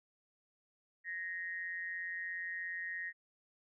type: tone with amplitude modulation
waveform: sine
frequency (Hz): 1867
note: A#6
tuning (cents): +2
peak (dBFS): -35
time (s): 1.04-3.13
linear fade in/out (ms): 50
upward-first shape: sine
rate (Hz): 177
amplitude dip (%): 70
effects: none